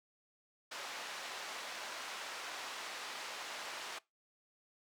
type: band-pass noise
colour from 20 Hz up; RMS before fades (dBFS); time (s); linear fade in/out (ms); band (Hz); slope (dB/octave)
pink; -45; 0.71-3.99; 10; 770 to 5700; 12
effects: noise-tail reverb RT60 0.2 s tail -21 dB re dry